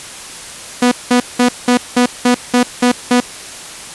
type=tone bursts; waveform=sawtooth; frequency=246 Hz; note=B3; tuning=7 cents flat; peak=-4 dBFS; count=9; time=0.82-3.204 s; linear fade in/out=5 ms; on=96 ms; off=190 ms; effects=white hiss -30 dBFS RMS until 3.94 s + resampled to 24000 Hz